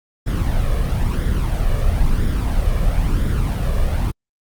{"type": "noise with flanger", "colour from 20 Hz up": "brown", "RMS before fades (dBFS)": -17, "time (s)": [0.26, 4.12], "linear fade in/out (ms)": 20, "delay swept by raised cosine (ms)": [0.56, 1.76], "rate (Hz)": 1, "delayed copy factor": 0.55, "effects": ["Opus 48 kbps"]}